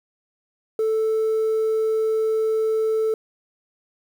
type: tone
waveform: sine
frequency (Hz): 440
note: A4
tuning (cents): 0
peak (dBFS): -16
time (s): 0.79-3.14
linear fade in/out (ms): 2
effects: tanh soft clip ceiling -17 dBFS + 8-bit